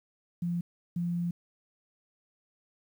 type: tone bursts at uneven times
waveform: sine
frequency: 173.1 Hz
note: F3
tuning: 15 cents flat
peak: -28 dBFS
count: 2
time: 0.42-0.61 / 0.96-1.31 s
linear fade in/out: 5 ms
effects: 10-bit